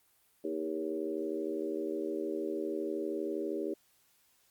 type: harmonic tone with a mistuned harmonic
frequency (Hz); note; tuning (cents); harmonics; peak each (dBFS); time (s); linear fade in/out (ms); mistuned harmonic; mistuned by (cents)
79.6; D#2; +40; 3 / 4 / 5 / 6 / 7; -45 / -37 / -36 / -42 / -42; 0.44-3.74; 5; 6; -25
effects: white hiss -69 dBFS RMS until 4.5 s + Opus 32 kbps